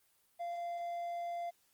triangle tone, 691 Hz, F5, 19 cents flat, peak -35 dBFS, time 0.39-1.51 s, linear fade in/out 20 ms, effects white hiss -72 dBFS RMS until 1.73 s + Opus 24 kbps

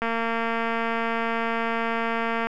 click train, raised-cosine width 0.5 ms, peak -12 dBFS, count 562, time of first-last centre 0.02-2.47 s, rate 229 Hz, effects none

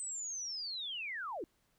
sine linear sweep, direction down, 8200 to 286.8 Hz, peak -38 dBFS, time 0-1.44 s, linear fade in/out 0 ms, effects pink hiss -75 dBFS RMS until 1.78 s

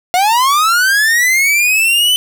45% pulse linear sweep, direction up, 698.5 to 3039 Hz, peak -9 dBFS, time 0.14-2.16 s, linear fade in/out 0 ms, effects none

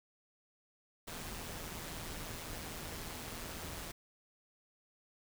pink noise with amplitude modulation, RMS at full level -42 dBFS, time 1.07-3.92 s, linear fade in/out 10 ms, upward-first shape sine, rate 163 Hz, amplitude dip 50%, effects none

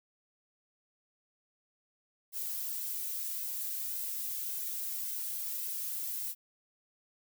violet noise with flanger, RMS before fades -37 dBFS, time 2.32-6.35 s, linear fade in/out 50 ms, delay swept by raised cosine 1.9 to 2.48 ms, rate 1.8 Hz, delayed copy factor +0.7, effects none

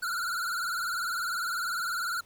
square tone with vibrato, 1416 Hz, F6, 23 cents sharp, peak -30 dBFS, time 0.02-2.21 s, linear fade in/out 10 ms, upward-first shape triangle, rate 20 Hz, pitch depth 120 cents each way, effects pink hiss -60 dBFS RMS until 2.25 s

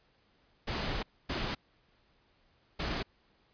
pink noise bursts at uneven times, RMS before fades -34 dBFS, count 3, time 0.67-1.03 / 1.29-1.55 / 2.79-3.03 s, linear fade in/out 10 ms, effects pink hiss -69 dBFS RMS until 3.53 s + resampled to 11025 Hz

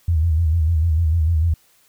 sine tone with vibrato, 81.2 Hz, E2, 26 cents flat, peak -14 dBFS, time 0.08-1.54 s, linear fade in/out 5 ms, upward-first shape square, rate 6.7 Hz, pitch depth 77 cents each way, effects white hiss -57 dBFS RMS until 1.88 s

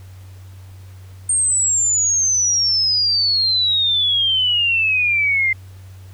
sine exponential sweep, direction down, 8700 to 2077 Hz, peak -14 dBFS, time 1.29-5.53 s, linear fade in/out 5 ms, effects added 94 Hz sine -36 dBFS peak until 6.13 s + pink hiss -51 dBFS RMS until 6.13 s

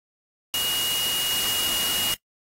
sine tone in noise, 2876 Hz, F#7, 50 cents flat, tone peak -24 dBFS, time 0.54-2.14 s, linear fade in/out 0 ms, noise white, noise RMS -27 dBFS, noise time 0.54-2.14 s, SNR 0 dB, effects noise-tail reverb RT60 0.1 s tail -21 dB re dry + AAC 48 kbps

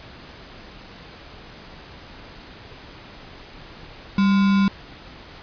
sine tone with sample-and-hold, 196 Hz, G3, in tune, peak -14 dBFS, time 4.18-4.68 s, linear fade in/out 2 ms, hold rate 1225 Hz, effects pink hiss -42 dBFS RMS until 5.42 s + resampled to 11025 Hz

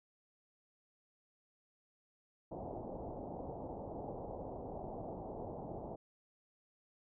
white low-pass noise, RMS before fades -45 dBFS, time 2.51-5.96 s, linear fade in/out 10 ms, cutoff 820 Hz, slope 48 dB/octave, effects none

